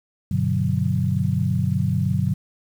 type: chord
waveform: sine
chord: G major seventh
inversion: none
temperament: equal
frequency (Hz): 98 / 123.47 / 146.83 / 185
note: G2 / B2 / D3 / F#3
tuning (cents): 0 / 0 / 0 / 0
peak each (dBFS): -24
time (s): 0.31-2.34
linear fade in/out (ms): 5
effects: 8-bit